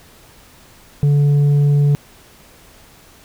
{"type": "tone with tanh clipping", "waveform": "sine", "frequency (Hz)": 144.3, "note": "D3", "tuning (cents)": -30, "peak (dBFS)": -11, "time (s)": [1.03, 1.95], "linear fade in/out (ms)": 0, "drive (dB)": 4, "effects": ["pink hiss -46 dBFS RMS until 3.24 s"]}